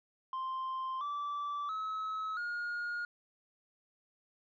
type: tone with pitch steps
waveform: sine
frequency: 1046.5 / 1161.2 / 1288.4 / 1429.6 Hz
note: C6 / D6 / E6 / F6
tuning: 0 / -20 / -40 / +40 cents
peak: -32 dBFS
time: 0.33-3.05 s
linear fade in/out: 2 ms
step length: 680 ms
effects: tanh soft clip ceiling -34 dBFS